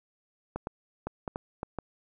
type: clicks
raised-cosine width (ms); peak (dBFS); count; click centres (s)
1; -19; 7; 0.56 / 0.671 / 1.07 / 1.278 / 1.359 / 1.631 / 1.787
effects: none